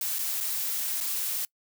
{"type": "noise with dropouts", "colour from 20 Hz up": "blue", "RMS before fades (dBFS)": -30, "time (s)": [0.01, 1.45], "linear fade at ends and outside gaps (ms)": 2, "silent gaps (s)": [[0.186, 0.19], [0.404, 0.408], [1.004, 1.008]], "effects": ["noise-tail reverb RT60 0.1 s tail -25 dB re dry"]}